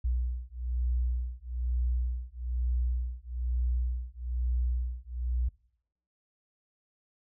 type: beating tone pair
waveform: sine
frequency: 60.5 / 61.6 Hz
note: B1 / B1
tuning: -35 / -4 cents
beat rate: 1.1 Hz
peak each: -31 / -31 dBFS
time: 0.04-5.49 s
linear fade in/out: 10 ms
effects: noise-tail reverb RT60 0.7 s tail -23 dB re dry